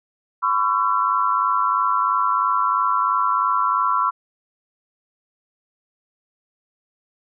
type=tone cluster; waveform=sine; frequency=1012 / 1115 / 1345 Hz; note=B5 / C#6 / E6; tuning=+42 / +10 / +34 cents; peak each=-21 dBFS; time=0.42-4.11 s; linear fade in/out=20 ms; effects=none